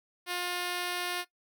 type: tone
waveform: 5% pulse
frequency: 355.5 Hz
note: F4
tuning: 31 cents sharp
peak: -20 dBFS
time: 0.26-1.25 s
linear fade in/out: 50 ms
effects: noise-tail reverb RT60 0.1 s tail -17 dB re dry